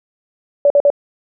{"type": "tone bursts", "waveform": "sine", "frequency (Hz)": 573, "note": "D5", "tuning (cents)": -43, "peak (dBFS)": -7, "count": 3, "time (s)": [0.65, 0.902], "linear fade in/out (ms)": 2, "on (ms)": 52, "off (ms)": 48, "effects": []}